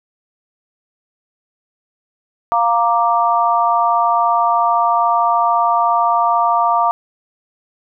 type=chord; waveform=sine; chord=Bb major; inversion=second; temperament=equal; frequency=698.5 / 932.3 / 1174.7 Hz; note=F5 / Bb5 / D6; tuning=0 / 0 / 0 cents; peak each=-16 dBFS; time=2.52-6.91 s; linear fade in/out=0 ms; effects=none